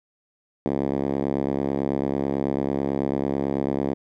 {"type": "tone with band-pass filter", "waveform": "5% pulse", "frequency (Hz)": 69.1, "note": "C#2", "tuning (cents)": -5, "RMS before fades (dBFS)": -25, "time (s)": [0.66, 3.94], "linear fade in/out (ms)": 0, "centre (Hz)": 280, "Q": 1.1, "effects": []}